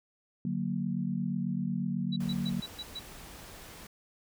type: chord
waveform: sine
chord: D augmented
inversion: none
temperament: equal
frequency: 146.83 / 185 / 233.1 Hz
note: D3 / F#3 / A#3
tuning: 0 / 0 / 0 cents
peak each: -36 / -32 / -34 dBFS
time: 0.45-2.6 s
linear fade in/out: 2 ms
type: tone bursts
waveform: sine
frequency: 3921 Hz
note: B7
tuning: 13 cents flat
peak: -36 dBFS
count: 6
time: 2.12-2.996 s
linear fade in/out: 10 ms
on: 46 ms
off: 120 ms
type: noise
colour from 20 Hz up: pink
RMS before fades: -48 dBFS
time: 2.2-3.87 s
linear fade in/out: 5 ms
effects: none